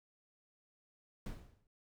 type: noise with exponential decay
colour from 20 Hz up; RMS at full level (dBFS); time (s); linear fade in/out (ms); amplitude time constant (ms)
brown; -39; 1.26-1.67; 2; 87
effects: none